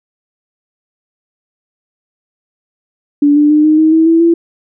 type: tone with pitch steps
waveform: sine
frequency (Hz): 289.5 / 295.8 / 302.1 / 308.7 / 315.3 / 322.1 / 329.1 / 336.2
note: D4 / D4 / D4 / D#4 / D#4 / E4 / E4 / E4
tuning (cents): -25 / +13 / +49 / -14 / +23 / -40 / -3 / +34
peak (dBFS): -5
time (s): 3.22-4.34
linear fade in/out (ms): 5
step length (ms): 140
effects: none